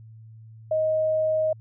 sine tone, 627 Hz, D#5, 13 cents sharp, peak -20 dBFS, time 0.71-1.53 s, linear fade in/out 5 ms, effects added 111 Hz sine -43 dBFS peak until 1.6 s

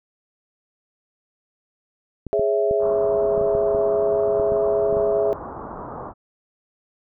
clicks, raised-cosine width 3 ms, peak -18 dBFS, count 11, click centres 2.267 / 2.395 / 2.711 / 3.379 / 3.413 / 3.551 / 3.748 / 4.398 / 4.521 / 4.927 / 4.969 s
sine chord, C# minor, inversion second, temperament equal, 415.3 / 554.4 / 659.3 Hz, G#4 / C#5 / E5, 0 / 0 / 0 cents, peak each -20 / -25 / -21 dBFS, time 2.33-5.33 s, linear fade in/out 0 ms
white low-pass noise, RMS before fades -34 dBFS, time 2.79-6.14 s, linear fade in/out 50 ms, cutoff 1200 Hz, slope 48 dB/octave
effects none

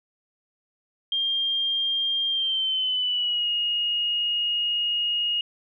sine tone with pitch glide, 3202 to 2869 Hz, G7 to F7, +36 to +46 cents, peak -22 dBFS, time 1.12-5.41 s, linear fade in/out 2 ms, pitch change -190 cents, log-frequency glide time 2.28-3.49 s, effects none

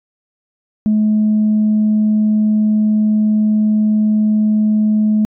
sine tone, 213.8 Hz, A3, 49 cents flat, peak -9 dBFS, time 0.86-5.25 s, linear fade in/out 0 ms, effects tanh soft clip ceiling -7 dBFS

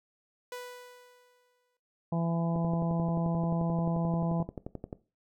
sawtooth tone with exponential decay, 493.9 Hz, B4, in tune, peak -33 dBFS, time 0.52-1.77 s, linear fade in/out 2 ms, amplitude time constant 270 ms
harmonic tone, 167.5 Hz, E3, 28 cents sharp, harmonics 1 / 2 / 3 / 4 / 5 / 6, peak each -28 / -40 / -40 / -38 / -41 / -44 dBFS, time 2.12-4.43 s, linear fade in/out 5 ms
click train, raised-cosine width 2 ms, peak -24 dBFS, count 28, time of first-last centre 2.56-4.928 s, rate 11.4 Hz
effects noise-tail reverb RT60 0.3 s tail -17 dB re dry

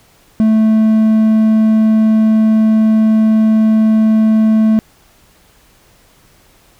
triangle tone, 219 Hz, A3, 8 cents flat, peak -5 dBFS, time 0.4-4.79 s, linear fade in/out 0 ms, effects pink hiss -49 dBFS RMS until 6.79 s

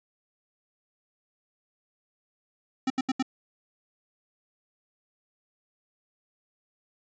square tone bursts, 261.6 Hz, C4, in tune, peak -24 dBFS, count 4, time 2.87-3.226 s, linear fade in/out 5 ms, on 32 ms, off 76 ms, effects resampled to 16000 Hz

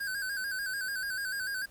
square tone with vibrato, 1568 Hz, G6, in tune, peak -33 dBFS, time 0-1.66 s, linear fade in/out 10 ms, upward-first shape square, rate 6.8 Hz, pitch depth 56 cents each way, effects pink hiss -59 dBFS RMS until 1.7 s

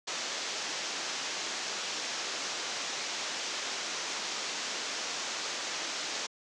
white low-pass noise, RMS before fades -36 dBFS, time 0.07-6.27 s, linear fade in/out 10 ms, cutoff 6800 Hz, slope 48 dB/octave, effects high-pass 300 Hz 12 dB/octave

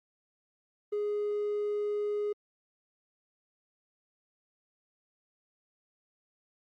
triangle tone, 415.3 Hz, G#4, in tune, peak -26 dBFS, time 0.92-2.33 s, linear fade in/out 10 ms, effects tanh soft clip ceiling -24 dBFS + Opus 32 kbps

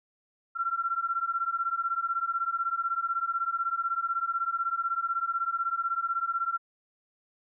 sine beating tone pair, 1354 / 1370 Hz, E6 / F6, +46 / -34 cents, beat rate 16 Hz, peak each -30 dBFS, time 0.55-6.58 s, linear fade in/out 20 ms, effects none

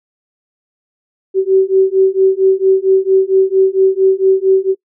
sine beating tone pair, 380.2 / 384.6 Hz, F#4 / G4, +47 / -33 cents, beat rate 4.4 Hz, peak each -11 dBFS, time 1.34-4.75 s, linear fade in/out 50 ms, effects noise-tail reverb RT60 0.1 s tail -22 dB re dry

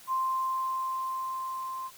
sine tone with level ramp, 1046.5 Hz, C6, in tune, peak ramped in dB -25 to -34 dBFS, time 0.07-1.91 s, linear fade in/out 50 ms, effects white hiss -52 dBFS RMS until 1.97 s

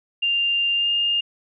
sine tone with pitch glide, 2794 to 2820 Hz, F7 to F7, 0 to +16 cents, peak -18 dBFS, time 0.22-1.21 s, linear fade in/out 10 ms, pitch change +16 cents, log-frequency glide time 0.75-0.9 s, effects none

